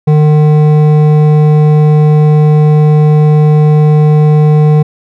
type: tone with hard clipping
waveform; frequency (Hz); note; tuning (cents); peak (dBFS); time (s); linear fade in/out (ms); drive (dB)
triangle; 151.5; D#3; -46; -5; 0.07-4.83; 10; 14
effects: none